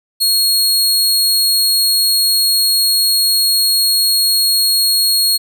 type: tone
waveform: sawtooth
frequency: 4301 Hz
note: C8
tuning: 47 cents sharp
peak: -8 dBFS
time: 0.2-5.38 s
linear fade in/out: 20 ms
effects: none